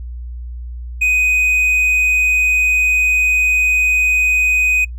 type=tone; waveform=triangle; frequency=2500 Hz; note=D#7; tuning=8 cents sharp; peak=-10 dBFS; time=1.01-4.85 s; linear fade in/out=10 ms; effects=noise-tail reverb RT60 0.1 s tail -24 dB re dry + added 60 Hz sine -25 dBFS peak until 4.98 s